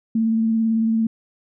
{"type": "tone with vibrato", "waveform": "sine", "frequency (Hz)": 224.2, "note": "A3", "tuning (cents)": 33, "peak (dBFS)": -16, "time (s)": [0.15, 1.07], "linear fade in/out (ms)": 5, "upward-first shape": "sine", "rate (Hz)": 18, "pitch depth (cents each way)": 20, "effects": []}